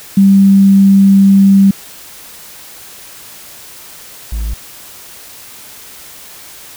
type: tone pair in turn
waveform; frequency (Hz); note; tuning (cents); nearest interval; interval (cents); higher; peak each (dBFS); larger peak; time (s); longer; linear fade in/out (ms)
sine / triangle; 196 / 55; G3 / A1; 0 / 0; octave + minor seventh; 2200; first; -3 / -13; first; 0.17-1.71 / 4.32-4.54; first; 5
effects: white hiss -34 dBFS RMS until 6.76 s